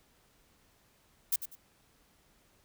violet noise with echo, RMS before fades -28 dBFS, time 1.32-1.36 s, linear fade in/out 5 ms, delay 97 ms, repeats 2, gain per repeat -11 dB, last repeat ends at 1.554 s, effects pink hiss -67 dBFS RMS until 2.64 s

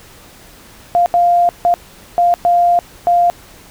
sine tone bursts at uneven times, 698.5 Hz, F5, in tune, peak -8 dBFS, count 6, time 0.95-1.06 / 1.14-1.49 / 1.65-1.74 / 2.18-2.34 / 2.45-2.79 / 3.07-3.3 s, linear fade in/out 0 ms, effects pink hiss -41 dBFS RMS until 3.7 s

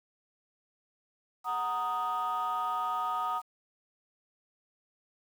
sine chord, D# minor, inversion first, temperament equal, 740 / 932.3 / 1244.5 Hz, F#5 / A#5 / D#6, 0 / 0 / 0 cents, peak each -34 / -33 / -30 dBFS, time 1.44-3.42 s, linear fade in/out 50 ms, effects tanh soft clip ceiling -25 dBFS + 9-bit

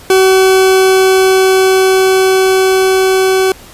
40% pulse tone with level ramp, 379 Hz, F#4, 42 cents sharp, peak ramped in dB -4 to -7 dBFS, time 0.1-3.52 s, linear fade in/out 2 ms, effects pink hiss -36 dBFS RMS until 3.73 s + resampled to 32000 Hz

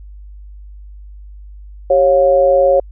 sine tone with amplitude modulation, 549 Hz, C#5, 17 cents flat, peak -4 dBFS, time 1.9-2.8 s, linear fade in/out 5 ms, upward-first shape sine, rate 159 Hz, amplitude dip 80%, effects added 50 Hz sine -32 dBFS peak until 2.91 s

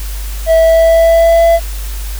triangle tone with pitch glide, 652 to 670.7 Hz, E5 to E5, -19 to +30 cents, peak -3 dBFS, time 0.46-1.6 s, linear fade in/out 50 ms, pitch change +49 cents, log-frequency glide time 0.57-1.46 s, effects added 50 Hz sine -18 dBFS peak until 2.19 s + white hiss -30 dBFS RMS until 2.19 s

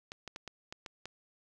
clicks, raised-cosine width 0.2 ms, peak -25 dBFS, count 7, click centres 0.119 / 0.277 / 0.361 / 0.477 / 0.725 / 0.862 / 1.056 s, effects none

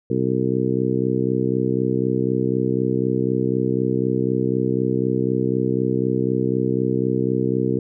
harmonic tone, 64 Hz, C2, 38 cents flat, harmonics 2 / 3 / 4 / 5 / 6 / 7, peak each -25 / -25 / -25 / -25 / -25 / -25 dBFS, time 0.1-7.79 s, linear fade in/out 5 ms, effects none

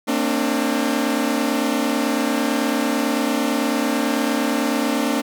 sawtooth tone cluster, 229.2 / 267.3 / 296.3 Hz, A#3 / C4 / D4, -29 / +37 / +15 cents, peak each -19 dBFS, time 0.07-5.22 s, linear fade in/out 20 ms, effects none

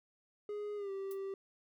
triangle tone with pitch glide, 415.3 to 389.7 Hz, G#4 to G4, 0 to -10 cents, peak -36 dBFS, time 0.49-1.34 s, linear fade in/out 2 ms, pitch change -110 cents, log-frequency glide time 0.76-0.91 s
violet noise with exponential decay, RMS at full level -48 dBFS, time 1.11-1.19 s, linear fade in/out 1 ms, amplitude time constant 17 ms
effects none

